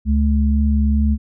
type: tone pair together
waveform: sine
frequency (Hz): 70.8 / 214.9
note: C#2 / A3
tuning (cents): +37 / -41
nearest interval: octave + perfect fifth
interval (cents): 1922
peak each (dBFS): -14 / -18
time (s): 0.05-1.18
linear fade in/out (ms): 50
effects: none